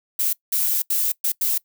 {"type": "noise bursts at uneven times", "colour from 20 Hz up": "violet", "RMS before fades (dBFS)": -21, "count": 5, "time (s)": [[0.19, 0.33], [0.52, 0.82], [0.9, 1.12], [1.24, 1.32], [1.41, 1.58]], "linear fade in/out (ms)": 5, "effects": ["noise-tail reverb RT60 0.1 s tail -22 dB re dry"]}